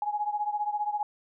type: beating tone pair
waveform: sine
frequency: 830.6 / 845.6 Hz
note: G#5 / G#5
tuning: 0 / +31 cents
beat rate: 15 Hz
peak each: -29 / -32 dBFS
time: 0.02-1.03 s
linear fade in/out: 2 ms
effects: none